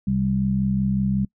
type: harmonic tone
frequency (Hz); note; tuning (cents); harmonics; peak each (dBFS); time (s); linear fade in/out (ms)
65.41; C2; 0; 1 / 2 / 3; -31 / -25 / -20; 0.07-1.25; 5
effects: noise-tail reverb RT60 0.1 s tail -25 dB re dry